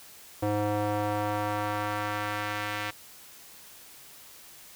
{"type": "tone with band-pass filter sweep", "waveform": "square", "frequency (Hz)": 104.3, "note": "G#2", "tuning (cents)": 8, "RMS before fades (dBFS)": -30, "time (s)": [0.42, 2.91], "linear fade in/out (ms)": 10, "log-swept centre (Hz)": [520, 2100], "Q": 1.1, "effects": ["white hiss -50 dBFS RMS until 4.75 s"]}